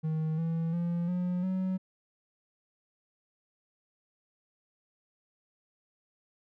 triangle tone with pitch steps, 157.7 / 164.59 / 171.77 / 179.28 / 187.11 Hz, D#3 / E3 / F3 / F3 / F#3, +24 / -2 / -28 / +46 / +20 cents, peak -26 dBFS, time 0.03-1.78 s, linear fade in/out 20 ms, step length 350 ms, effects none

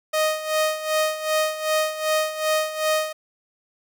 sawtooth tone with tremolo, 622.3 Hz, D#5, in tune, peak -14 dBFS, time 0.13-3.13 s, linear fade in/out 10 ms, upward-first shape sine, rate 2.6 Hz, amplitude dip 75%, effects none

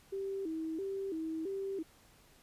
sine tone with vibrato, 353.8 Hz, F4, 23 cents sharp, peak -35 dBFS, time 0.12-1.83 s, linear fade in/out 10 ms, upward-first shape square, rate 1.5 Hz, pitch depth 170 cents each way, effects pink hiss -63 dBFS RMS until 2.42 s + resampled to 32000 Hz

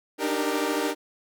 sawtooth chord, Eb major seventh, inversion third, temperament equal with one note detuned, 293.7 / 307 / 392 / 466.2 Hz, D4 / Eb4 / G4 / Bb4, 0 / -23 / 0 / 0 cents, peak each -26 dBFS, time 0.18-0.95 s, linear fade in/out 50 ms, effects none

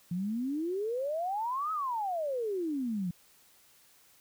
sine exponential two-way sweep, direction up then down, 168.6 to 1300 to 168.6 Hz, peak -30 dBFS, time 0.11-3.11 s, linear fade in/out 5 ms, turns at 1.72 s, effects white hiss -62 dBFS RMS until 4.2 s

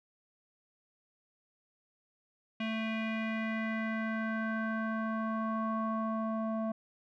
square tone with low-pass filter sweep, 221.5 Hz, A3, 12 cents sharp, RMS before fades -34 dBFS, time 2.6-6.72 s, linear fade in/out 5 ms, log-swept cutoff 2700 to 860 Hz, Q 4.1, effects none

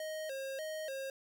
square tone with vibrato, 580 Hz, D5, 22 cents flat, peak -39 dBFS, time 0-1.1 s, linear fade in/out 2 ms, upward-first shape square, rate 1.7 Hz, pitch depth 130 cents each way, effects none

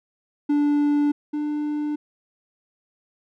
triangle tone pair in turn, 291.8 / 297.6 Hz, D4 / D4, -11 / +23 cents, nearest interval unison, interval 34 cents, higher second, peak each -15 / -21 dBFS, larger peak first, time 0.49-1.12 / 1.33-1.96 s, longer neither, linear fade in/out 10 ms, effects none

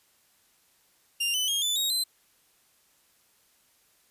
sawtooth tone with pitch steps, 2794 / 3012 / 3247 / 3500 / 3773 / 4067 Hz, F7 / F#7 / G#7 / A7 / A#7 / C8, 0 / +30 / -40 / -10 / +20 / -50 cents, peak -22 dBFS, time 1.2-2.04 s, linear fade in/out 10 ms, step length 140 ms, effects white hiss -65 dBFS RMS until 4.1 s + resampled to 32000 Hz

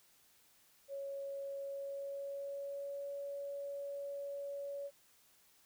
sine tone with pitch glide, 554.4 to 563.4 Hz, C#5 to C#5, 0 to +28 cents, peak -40 dBFS, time 0.88-4.91 s, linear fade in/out 50 ms, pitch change +28 cents, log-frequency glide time 1.63-3.15 s, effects white hiss -68 dBFS RMS until 5.65 s

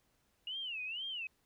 sine tone with vibrato, 2822 Hz, F7, 17 cents sharp, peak -38 dBFS, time 0.47-1.27 s, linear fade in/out 2 ms, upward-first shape sine, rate 2.1 Hz, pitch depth 220 cents each way, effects pink hiss -75 dBFS RMS until 1.45 s

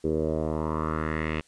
10% pulse tone with low-pass filter sweep, 78.2 Hz, D#2, 9 cents sharp, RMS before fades -28 dBFS, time 0.04-1.41 s, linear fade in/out 5 ms, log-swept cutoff 400 to 2600 Hz, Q 3.4, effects white hiss -61 dBFS RMS until 1.47 s + resampled to 22050 Hz

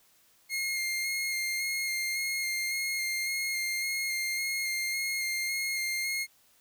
sawtooth tone with vibrato, 2132 Hz, C7, 32 cents sharp, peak -26 dBFS, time 0.49-6.27 s, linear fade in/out 50 ms, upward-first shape square, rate 1.8 Hz, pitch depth 15 cents each way, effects white hiss -64 dBFS RMS until 6.6 s

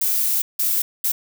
violet noise bursts at uneven times, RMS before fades -20 dBFS, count 3, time 0.01-0.42 / 0.59-0.82 / 1.04-1.12 s, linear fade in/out 5 ms, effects none

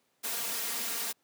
white noise with comb filter, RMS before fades -34 dBFS, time 0.23-1.13 s, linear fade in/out 20 ms, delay 4.3 ms, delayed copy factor +1, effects pink hiss -73 dBFS RMS until 1.23 s + high-pass 200 Hz 12 dB/octave

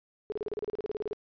sine tone bursts, 421.8 Hz, G#4, 27 cents sharp, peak -30 dBFS, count 16, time 0.3-1.131 s, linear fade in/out 0 ms, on 21 ms, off 33 ms, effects resampled to 11025 Hz

